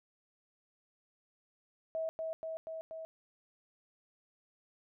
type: tone with echo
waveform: sine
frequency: 645 Hz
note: E5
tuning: 38 cents flat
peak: -33 dBFS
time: 1.95-2.09 s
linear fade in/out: 0 ms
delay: 240 ms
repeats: 4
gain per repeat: -2 dB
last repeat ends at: 3.05 s
effects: none